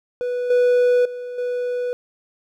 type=tone with level steps; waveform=triangle; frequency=492.2 Hz; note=B4; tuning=6 cents flat; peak=-19 / -11 / -26 / -19 dBFS; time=0.21-1.93 s; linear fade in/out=0 ms; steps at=0.5 / 1.05 / 1.38 s; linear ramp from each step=5 ms; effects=none